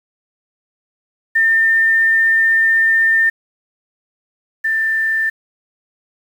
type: tone pair in turn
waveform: sine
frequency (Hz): 1804 / 1782.2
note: A6 / A6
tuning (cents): +43 / +22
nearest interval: unison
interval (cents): 21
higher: first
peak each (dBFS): -10 / -14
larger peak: first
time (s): 1.35-3.3 / 4.64-5.3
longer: first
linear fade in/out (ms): 10
effects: 7-bit